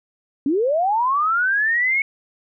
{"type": "linear sweep", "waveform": "sine", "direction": "up", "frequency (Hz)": [258.6, 2217], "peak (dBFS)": -16, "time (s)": [0.46, 2.02], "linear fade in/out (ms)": 2, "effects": []}